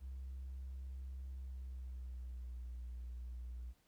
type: tone with pitch glide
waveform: triangle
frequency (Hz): 65.41 to 60.68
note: C2 to B1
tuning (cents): 0 to -30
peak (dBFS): -40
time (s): 0-3.74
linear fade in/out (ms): 50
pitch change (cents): -130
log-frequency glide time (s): 1.34-2.63
effects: tanh soft clip ceiling -41 dBFS + pink hiss -75 dBFS RMS until 3.87 s